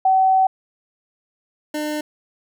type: tone pair in turn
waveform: sine / 25% pulse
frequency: 760 / 301.6 Hz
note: F#5 / D4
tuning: +46 / +46 cents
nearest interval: octave + major third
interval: 1600 cents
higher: first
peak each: -12 / -19 dBFS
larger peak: first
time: 0.05-0.47 / 1.74-2.01 s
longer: first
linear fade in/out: 5 ms
effects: none